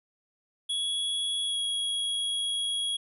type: tone with pitch glide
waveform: square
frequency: 3353 to 3318 Hz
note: G#7 to G#7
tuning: +16 to -2 cents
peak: -28 dBFS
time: 0.69-2.97 s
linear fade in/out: 10 ms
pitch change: -18 cents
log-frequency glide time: 1.44-1.58 s
effects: resampled to 32000 Hz